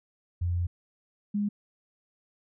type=tone pair in turn; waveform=sine; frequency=87.5 / 205.5 Hz; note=F2 / G#3; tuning=+4 / -18 cents; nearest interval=octave + minor third; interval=1478 cents; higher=second; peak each=-25 dBFS; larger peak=neither; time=0.41-0.67 / 1.34-1.49 s; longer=first; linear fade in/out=10 ms; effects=none